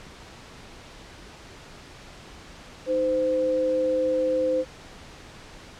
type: tone pair together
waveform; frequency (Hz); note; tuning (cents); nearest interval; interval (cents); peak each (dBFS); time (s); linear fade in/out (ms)
sine; 311.1 / 515.9; D#4 / C5; 0 / -24; major sixth; 876; -30 / -21; 2.86-4.65; 50
effects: pink hiss -45 dBFS RMS until 5.79 s + low-pass 6000 Hz 12 dB/octave